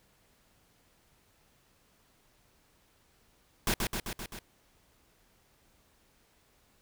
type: noise with echo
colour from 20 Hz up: pink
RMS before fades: -28 dBFS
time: 3.67-3.74 s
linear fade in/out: 2 ms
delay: 130 ms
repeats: 5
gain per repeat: -3 dB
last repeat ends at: 4.39 s
effects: pink hiss -67 dBFS RMS until 6.81 s